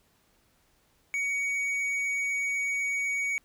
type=tone with tanh clipping; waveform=sine; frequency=2246 Hz; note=C#7; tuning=22 cents sharp; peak=-28 dBFS; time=1.14-3.38 s; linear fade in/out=0 ms; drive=7 dB; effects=pink hiss -67 dBFS RMS until 3.44 s